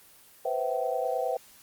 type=chord; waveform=sine; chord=C major seventh; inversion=third; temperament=equal with one note detuned; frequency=493.9 / 523.3 / 659.3 / 766.1 Hz; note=B4 / C5 / E5 / G5; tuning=0 / 0 / 0 / -40 cents; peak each=-32 dBFS; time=0.45-1.37 s; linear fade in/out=5 ms; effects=white hiss -55 dBFS RMS until 1.62 s + Opus 24 kbps